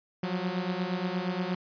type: beating tone pair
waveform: sawtooth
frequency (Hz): 177.6 / 186.1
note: F3 / F#3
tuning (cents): +29 / +10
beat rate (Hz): 8.5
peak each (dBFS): -28 / -28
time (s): 0.23-1.55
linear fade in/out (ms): 5
effects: resampled to 11025 Hz